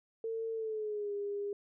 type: tone with pitch glide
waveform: sine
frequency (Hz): 450.6 to 406.1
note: A4 to G#4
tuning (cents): +41 to -39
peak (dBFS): -34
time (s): 0.24-1.53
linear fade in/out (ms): 2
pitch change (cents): -180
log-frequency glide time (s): 0.53-1.13
effects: none